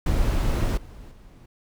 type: noise with level steps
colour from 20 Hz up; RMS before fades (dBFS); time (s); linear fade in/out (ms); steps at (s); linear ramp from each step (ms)
brown; -22 / -42 / -47; 0.06-1.46; 5; 0.77 / 1.11; 5
effects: none